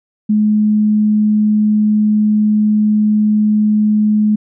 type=tone; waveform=sine; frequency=212.1 Hz; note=G#3; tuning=37 cents sharp; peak=-9 dBFS; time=0.29-4.36 s; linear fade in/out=10 ms; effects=none